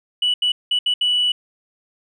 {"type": "tone bursts at uneven times", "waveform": "sine", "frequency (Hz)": 2954, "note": "F#7", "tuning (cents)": -3, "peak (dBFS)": -14, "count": 5, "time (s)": [[0.22, 0.34], [0.42, 0.52], [0.71, 0.79], [0.86, 0.94], [1.01, 1.32]], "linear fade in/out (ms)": 5, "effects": ["tanh soft clip ceiling -12 dBFS"]}